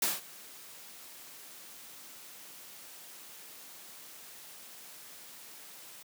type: noise with ADSR envelope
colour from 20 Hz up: white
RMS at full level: -28 dBFS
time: 0.02-6.03 s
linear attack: 3 ms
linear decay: 180 ms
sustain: -22 dB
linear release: 8 ms
effects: high-pass 150 Hz 12 dB/octave